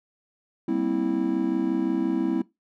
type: chord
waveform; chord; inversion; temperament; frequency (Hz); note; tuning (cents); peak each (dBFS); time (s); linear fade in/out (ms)
triangle; C dominant seventh; second; just; 196.22 / 235.5 / 261.6 / 327; G3 / Bb3 / C4 / E4; +2 / +18 / 0 / -14; -29 / -29 / -25 / -23; 0.68-2.42; 5
effects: noise-tail reverb RT60 0.2 s tail -20 dB re dry